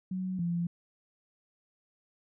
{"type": "tone pair in turn", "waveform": "sine", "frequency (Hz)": [185.8, 171.89], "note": ["F#3", "F3"], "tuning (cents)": [7, -27], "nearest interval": "minor second", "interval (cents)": 134, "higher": "first", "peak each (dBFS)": [-31, -28], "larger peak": "second", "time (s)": [[0.11, 0.39], [0.39, 0.67]], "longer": "neither", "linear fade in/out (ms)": 5, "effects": []}